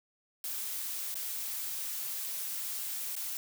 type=noise with dropouts; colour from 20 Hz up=blue; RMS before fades=-37 dBFS; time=0.44-3.37 s; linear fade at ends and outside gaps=1 ms; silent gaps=1.143-1.154 / 3.154-3.164 s; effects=none